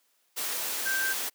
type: tone in noise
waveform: sine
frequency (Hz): 1568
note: G6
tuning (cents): 0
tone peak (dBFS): -27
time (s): 0.85-1.14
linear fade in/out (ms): 20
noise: white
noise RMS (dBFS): -32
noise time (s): 0.36-1.3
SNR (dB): +2
effects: white hiss -70 dBFS RMS until 1.34 s + high-pass 300 Hz 12 dB/octave